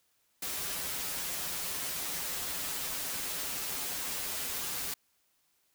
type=noise with comb filter; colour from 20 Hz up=white; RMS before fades=-36 dBFS; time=0.42-4.94 s; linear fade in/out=5 ms; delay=8.9 ms; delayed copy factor=-0.7; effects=white hiss -73 dBFS RMS until 5.74 s